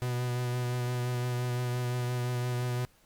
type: tone with vibrato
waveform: 45% pulse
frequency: 123.47 Hz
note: B2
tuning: in tune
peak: -29 dBFS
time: 0.02-2.85 s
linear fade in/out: 0 ms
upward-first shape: triangle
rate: 5.8 Hz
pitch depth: 21 cents each way
effects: pink hiss -64 dBFS RMS until 3.05 s + Opus 48 kbps